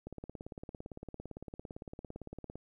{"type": "click train", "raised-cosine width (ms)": 2, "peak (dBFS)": -30, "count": 45, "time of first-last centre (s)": [0.07, 2.556], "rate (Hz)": 17.7, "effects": ["12-bit"]}